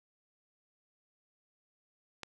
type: click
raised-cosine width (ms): 0.2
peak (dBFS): -23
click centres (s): 2.233
effects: none